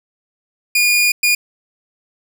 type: tone bursts at uneven times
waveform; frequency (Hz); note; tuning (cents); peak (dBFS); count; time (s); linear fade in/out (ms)
sawtooth; 2435; D#7; -38; -8; 2; 0.75-1.12 / 1.23-1.35; 5
effects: none